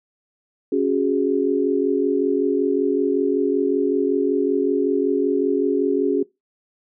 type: chord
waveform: sine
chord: C# suspended fourth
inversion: none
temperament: equal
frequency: 277.2 / 370 / 415.3 Hz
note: C#4 / F#4 / G#4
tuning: 0 / 0 / 0 cents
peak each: -21 dBFS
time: 0.72-6.23 s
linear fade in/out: 5 ms
effects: noise-tail reverb RT60 0.2 s tail -22 dB re dry